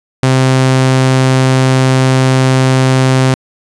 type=tone; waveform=sawtooth; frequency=130.81 Hz; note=C3; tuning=in tune; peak=-3 dBFS; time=0.23-3.34 s; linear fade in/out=0 ms; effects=resampled to 22050 Hz